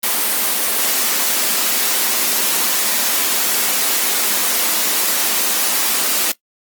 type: high-pass noise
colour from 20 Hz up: white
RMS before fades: -17 dBFS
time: 0.03-6.32 s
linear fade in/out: 5 ms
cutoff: 190 Hz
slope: 96 dB/octave
effects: noise-tail reverb RT60 0.1 s tail -18 dB re dry + Opus 24 kbps